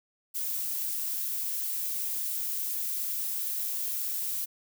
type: noise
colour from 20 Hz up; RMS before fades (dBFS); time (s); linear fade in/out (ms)
violet; -32; 0.34-4.46; 20
effects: none